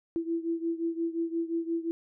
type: beating tone pair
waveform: sine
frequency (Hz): 331.2 / 336.9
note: E4 / E4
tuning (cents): +8 / +38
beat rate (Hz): 5.7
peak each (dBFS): -30 / -33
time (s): 0.16-1.91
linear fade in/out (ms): 0
effects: none